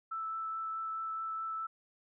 sine tone with vibrato, 1318.5 Hz, E6, in tune, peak -35 dBFS, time 0.11-1.67 s, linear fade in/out 10 ms, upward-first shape triangle, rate 4.7 Hz, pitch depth 9 cents each way, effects none

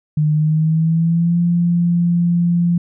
sine tone with pitch glide, 152 to 172.6 Hz, D#3 to F3, -40 to -20 cents, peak -12 dBFS, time 0.17-2.78 s, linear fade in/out 5 ms, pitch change +220 cents, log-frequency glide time 0.32-1.39 s, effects none

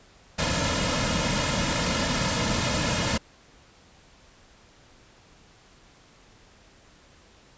pink noise with comb filter, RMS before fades -25 dBFS, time 0.38-3.18 s, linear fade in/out 10 ms, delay 2.6 ms, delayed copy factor -0.7, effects pink hiss -55 dBFS RMS until 7.57 s + resampled to 16000 Hz

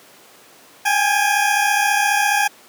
20% pulse tone pair together, 801.3 / 836 Hz, G5 / G#5, +38 / +11 cents, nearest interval minor second, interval 73 cents, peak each -13 dBFS, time 0.85-2.48 s, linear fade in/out 10 ms, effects pink hiss -46 dBFS RMS until 2.68 s + high-pass 300 Hz 12 dB/octave

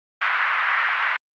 pink band-pass noise, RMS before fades -21 dBFS, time 0.21-1.17 s, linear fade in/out 10 ms, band 1200 to 2100 Hz, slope 24 dB/octave, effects Opus 48 kbps

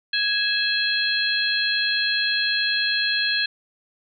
harmonic tone with a mistuned harmonic, 830.6 Hz, G#5, in tune, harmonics 2 / 3 / 4 / 5, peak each -24 / -28 / -26 / -24 dBFS, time 0.13-3.46 s, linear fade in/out 5 ms, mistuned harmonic 3, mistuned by +82 cents, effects none

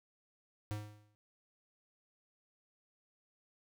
square tone with exponential decay, 105.2 Hz, G#2, 23 cents sharp, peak -35 dBFS, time 0.71-1.15 s, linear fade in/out 0 ms, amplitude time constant 95 ms, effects none

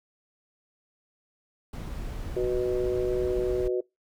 brown noise, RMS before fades -35 dBFS, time 1.73-3.68 s, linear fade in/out 5 ms
harmonic tone, 123.47 Hz, B2, in tune, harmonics 3 / 4 / 5, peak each -25 / -31 / -36 dBFS, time 2.36-3.81 s, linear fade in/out 10 ms
effects noise-tail reverb RT60 0.2 s tail -24 dB re dry

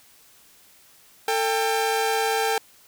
sawtooth tone pair together, 447.1 / 796.6 Hz, A4 / G5, +28 / +28 cents, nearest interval minor seventh, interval 1000 cents, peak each -20 dBFS, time 1.28-2.58 s, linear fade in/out 2 ms, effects white hiss -54 dBFS RMS until 2.87 s

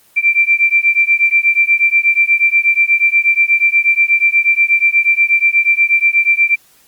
sine beating tone pair, 2349 / 2357.3 Hz, D7 / D7, 0 / +6 cents, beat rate 8.3 Hz, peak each -12 dBFS, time 0.16-6.56 s, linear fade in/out 20 ms, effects white hiss -50 dBFS RMS until 6.87 s + Opus 24 kbps

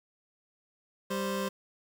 25% pulse tone pair together, 196 / 523.3 Hz, G3 / C5, 0 / 0 cents, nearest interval octave + perfect fourth, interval 1700 cents, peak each -29 / -30 dBFS, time 1.1-1.49 s, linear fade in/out 10 ms, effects 9-bit

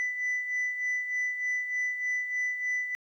sine beating tone pair, 1991 / 1994.3 Hz, B6 / B6, +14 / +16 cents, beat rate 3.3 Hz, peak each -27 / -34 dBFS, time 0-2.95 s, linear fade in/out 0 ms, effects tanh soft clip ceiling -25 dBFS + 11-bit

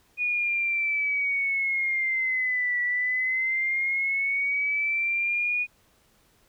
sine linear two-way sweep, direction down then up, 2465 to 1951 to 2465 Hz, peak -23 dBFS, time 0.17-5.67 s, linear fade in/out 50 ms, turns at 2.81 s, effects pink hiss -63 dBFS RMS until 6.48 s

